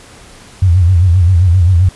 sine tone with vibrato, 89.2 Hz, F2, 37 cents sharp, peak -5 dBFS, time 0.62-1.89 s, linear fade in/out 5 ms, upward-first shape sine, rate 7.6 Hz, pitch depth 120 cents each way, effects pink hiss -38 dBFS RMS until 1.95 s + resampled to 24000 Hz

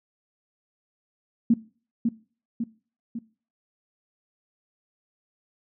sine tone with echo, 231.3 Hz, A#3, 13 cents flat, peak -14 dBFS, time 1.5-1.54 s, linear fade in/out 5 ms, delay 550 ms, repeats 3, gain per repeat -5 dB, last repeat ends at 3.19 s, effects noise-tail reverb RT60 0.4 s tail -20 dB re dry

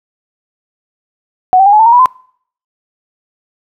sine tone with pitch steps, 740 / 775 / 811.7 / 850 / 890.2 / 932.3 / 976.4 / 1022.6 Hz, F#5 / G5 / G#5 / G#5 / A5 / A#5 / B5 / C6, 0 / -20 / -40 / +40 / +20 / 0 / -20 / -40 cents, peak -3 dBFS, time 1.53-2.058 s, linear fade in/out 0 ms, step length 66 ms, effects noise-tail reverb RT60 0.6 s tail -26 dB re dry

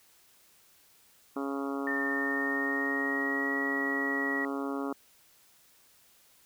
harmonic tone, 138.59 Hz, C#3, in tune, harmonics 2 / 3 / 4 / 5 / 6 / 7 / 8 / 9 / 10, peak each -33 / -38 / -43 / -44 / -45 / -47 / -43 / -44 / -47 dBFS, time 1.36-4.93 s, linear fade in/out 5 ms
sine tone with pitch glide, 1809 to 1916.6 Hz, A6 to A#6, +48 to +48 cents, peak -30 dBFS, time 1.87-4.45 s, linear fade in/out 2 ms, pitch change +100 cents, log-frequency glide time 2.03-3.55 s
effects white hiss -62 dBFS RMS until 6.45 s

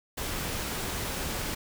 pink noise, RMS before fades -33 dBFS, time 0.17-1.55 s, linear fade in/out 10 ms, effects none

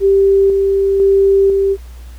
sine tone with tremolo, 392 Hz, G4, in tune, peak -7 dBFS, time 0-1.77 s, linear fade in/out 50 ms, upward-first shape square, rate 1 Hz, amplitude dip 30%, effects added 60 Hz sine -30 dBFS peak until 2.18 s + pink hiss -46 dBFS RMS until 2.18 s

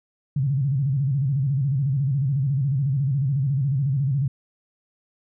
sine tone with vibrato, 136.7 Hz, C#3, 24 cents flat, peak -19 dBFS, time 0.36-4.28 s, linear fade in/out 5 ms, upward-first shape square, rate 14 Hz, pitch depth 110 cents each way, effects none

